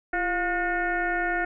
sine tone with frequency modulation, 1076 Hz, C6, 48 cents sharp, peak -23 dBFS, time 0.13-1.45 s, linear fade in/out 5 ms, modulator 367 Hz, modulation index 2.3, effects none

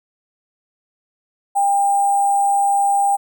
sine tone with sample-and-hold, 799 Hz, G5, 33 cents sharp, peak -13 dBFS, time 1.55-3.17 s, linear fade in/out 20 ms, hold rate 8820 Hz, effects none

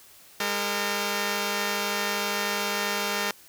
5% pulse tone pair together, 203.3 / 456.8 Hz, G#3 / A#4, -37 / -35 cents, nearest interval octave + major second, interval 1402 cents, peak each -17 dBFS, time 0.4-3.31 s, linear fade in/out 2 ms, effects white hiss -52 dBFS RMS until 3.48 s

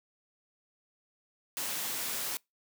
white noise, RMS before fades -35 dBFS, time 1.57-2.37 s, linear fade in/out 0 ms, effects noise-tail reverb RT60 0.2 s tail -26 dB re dry + high-pass 150 Hz 12 dB/octave

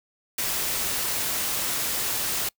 white noise, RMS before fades -27 dBFS, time 0.38-2.49 s, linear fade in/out 5 ms, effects noise-tail reverb RT60 0.1 s tail -25 dB re dry

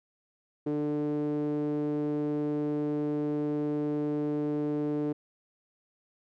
sawtooth tone with band-pass filter, 148.4 Hz, D3, 18 cents sharp, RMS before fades -30 dBFS, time 0.66-5.13 s, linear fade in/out 10 ms, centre 360 Hz, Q 9.6, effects none

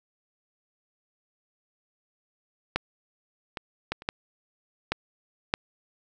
clicks, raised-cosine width 0.3 ms, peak -8 / -17 / -12 / -27 / -10 / -9 / -6 dBFS, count 7, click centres 2.76 / 3.572 / 3.92 / 4.021 / 4.089 / 4.92 / 5.539 s, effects none

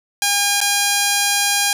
5% pulse tone with dropouts, 810 Hz, G#5, 43 cents flat, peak -3 dBFS, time 0.22-1.73 s, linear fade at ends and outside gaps 2 ms, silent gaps 0.605-0.613 s, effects none

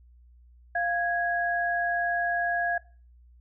sine tone pair together, 696.7 / 1657 Hz, F5 / G#6, -4 / -4 cents, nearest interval octave + minor third, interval 1500 cents, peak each -27 dBFS, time 0.75-2.78 s, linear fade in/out 5 ms, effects noise-tail reverb RT60 0.4 s tail -21 dB re dry + added 60 Hz sine -52 dBFS peak until 3.4 s

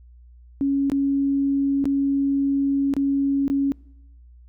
sine tone with dropouts, 277.2 Hz, C#4, in tune, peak -18 dBFS, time 0.61-3.72 s, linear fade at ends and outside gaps 0 ms, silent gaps 0.899-0.918 / 1.842-1.855 / 2.938-2.966 / 3.48-3.5 s, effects noise-tail reverb RT60 0.9 s tail -26 dB re dry + added 60 Hz sine -45 dBFS peak until 4.48 s

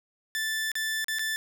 sawtooth tone with dropouts, 1760 Hz, A6, in tune, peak -24 dBFS, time 0.35-1.36 s, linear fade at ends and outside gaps 0 ms, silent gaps 0.717-0.754 / 1.044-1.083 / 1.186-1.193 s, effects 11-bit

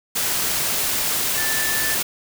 sine tone in noise, 1760 Hz, A6, in tune, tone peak -25 dBFS, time 1.37-1.95 s, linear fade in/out 10 ms, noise white, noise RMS -22 dBFS, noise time 0.15-2.03 s, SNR -6 dB, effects none

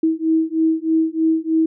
sine beating tone pair, 320 / 323.2 Hz, D#4 / E4, +49 / -34 cents, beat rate 3.2 Hz, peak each -18 dBFS, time 0.03-1.66 s, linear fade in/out 5 ms, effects none

